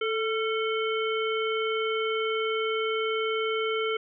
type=harmonic tone with a mistuned harmonic; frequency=440 Hz; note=A4; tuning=in tune; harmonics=1 / 3 / 5 / 7; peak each=-27 / -32 / -34 / -35 dBFS; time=0.01-3.97 s; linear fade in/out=5 ms; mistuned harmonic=3; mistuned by=+52 cents; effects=none